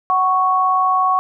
sine tone pair together, 747.1 / 1108.7 Hz, F#5 / C#6, +17 / 0 cents, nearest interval perfect fifth, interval 683 cents, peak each -18 / -14 dBFS, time 0.1-1.19 s, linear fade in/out 0 ms, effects none

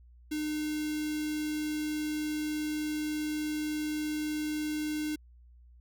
square tone with notch filter, 303.9 Hz, D#4, 41 cents flat, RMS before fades -33 dBFS, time 0.31-5.16 s, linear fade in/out 10 ms, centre 840 Hz, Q 0.67, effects added 60 Hz sine -53 dBFS peak until 5.8 s

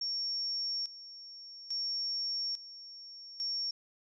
sine tone with tremolo, 5500 Hz, F8, 27 cents flat, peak -32 dBFS, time 0.01-3.71 s, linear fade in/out 5 ms, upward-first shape square, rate 0.59 Hz, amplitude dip 80%, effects none

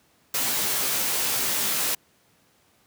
white noise with comb filter, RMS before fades -25 dBFS, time 0.34-1.95 s, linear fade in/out 5 ms, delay 15 ms, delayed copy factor +0.75, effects pink hiss -62 dBFS RMS until 2.86 s + high-pass 100 Hz 12 dB/octave

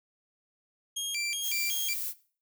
20% pulse tone with vibrato, 2767 Hz, F7, 17 cents flat, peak -25 dBFS, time 0.96-1.94 s, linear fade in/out 10 ms, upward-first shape square, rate 2.7 Hz, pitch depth 280 cents each way
violet noise, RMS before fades -34 dBFS, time 1.41-2.14 s, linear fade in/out 50 ms
effects noise-tail reverb RT60 0.4 s tail -17 dB re dry

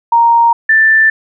sine tone pair in turn, 932.3 / 1769.6 Hz, A#5 / A6, 0 / +9 cents, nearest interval major seventh, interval 1109 cents, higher second, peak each -5 dBFS, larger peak neither, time 0.12-0.53 / 0.69-1.1 s, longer neither, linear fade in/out 5 ms, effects none

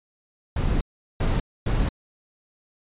brown noise bursts at uneven times, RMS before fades -22 dBFS, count 3, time 0.56-0.81 / 1.2-1.4 / 1.66-1.89 s, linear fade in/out 5 ms, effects resampled to 8000 Hz

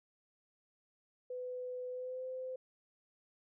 sine tone with pitch glide, 501 to 514.5 Hz, B4 to C5, +25 to -29 cents, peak -39 dBFS, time 1.3-2.56 s, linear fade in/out 5 ms, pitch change +46 cents, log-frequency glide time 1.9-2.25 s, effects none

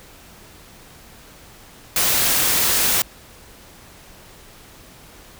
white noise, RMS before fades -18 dBFS, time 1.96-3.02 s, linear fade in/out 2 ms, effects pink hiss -45 dBFS RMS until 5.39 s

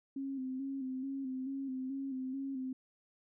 sine tone with vibrato, 265.9 Hz, C4, 28 cents sharp, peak -36 dBFS, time 0.16-2.73 s, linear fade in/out 5 ms, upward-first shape square, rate 2.3 Hz, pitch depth 42 cents each way, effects none

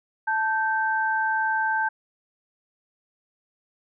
sine tone pair together, 880 / 1559.5 Hz, A5 / G6, 0 / -9 cents, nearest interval minor seventh, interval 991 cents, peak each -24 dBFS, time 0.27-1.89 s, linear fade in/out 10 ms, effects none

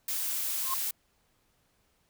blue noise, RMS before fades -32 dBFS, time 0.08-0.91 s, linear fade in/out 5 ms
sine tone with exponential growth, 1061 Hz, C6, 24 cents sharp, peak -26 dBFS, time 0.59-0.74 s, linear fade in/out 2 ms, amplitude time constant 31 ms
effects pink hiss -71 dBFS RMS until 2.09 s

